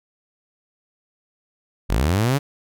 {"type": "linear sweep", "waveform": "sawtooth", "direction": "up", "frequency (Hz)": [39.79, 146.83], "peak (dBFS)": -13, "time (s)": [1.89, 2.39], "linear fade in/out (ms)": 20, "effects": []}